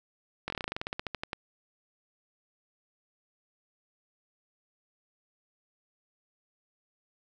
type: slowing click train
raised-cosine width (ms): 0.3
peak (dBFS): -17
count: 18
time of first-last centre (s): 0.48-1.331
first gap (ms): 21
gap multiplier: 1.1
effects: none